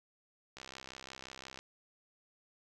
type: click train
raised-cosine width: 0.2 ms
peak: -29 dBFS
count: 68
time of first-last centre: 0.57-1.59 s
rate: 65.7 Hz
effects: none